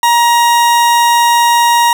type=tone; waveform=40% pulse; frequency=945 Hz; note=A#5; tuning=23 cents sharp; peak=-6 dBFS; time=0.03-1.93 s; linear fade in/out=2 ms; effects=none